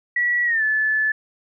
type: tone with pitch glide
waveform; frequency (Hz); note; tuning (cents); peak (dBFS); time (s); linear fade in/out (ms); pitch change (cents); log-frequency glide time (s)
sine; 1937 to 1735.7; B6 to A6; -34 to -24; -17; 0.16-1.12; 5; -190; 0.45-0.63
effects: none